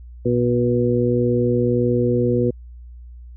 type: harmonic tone with a mistuned harmonic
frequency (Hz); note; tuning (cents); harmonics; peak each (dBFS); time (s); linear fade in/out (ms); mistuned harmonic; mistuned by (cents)
121.6; B2; -26; 1 / 2 / 3 / 4; -21 / -21 / -21 / -21; 0.25-2.51; 10; 1; -19
effects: added 60 Hz sine -36 dBFS peak until 3.36 s